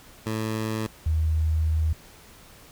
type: tone pair in turn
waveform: 15% pulse / sine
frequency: 110 / 79.03 Hz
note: A2 / D#2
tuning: 0 / +28 cents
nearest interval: tritone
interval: 572 cents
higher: first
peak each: -20 / -20 dBFS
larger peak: neither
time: 0.26-0.87 / 1.06-1.93 s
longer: second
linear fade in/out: 5 ms
effects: pink hiss -50 dBFS RMS until 2.71 s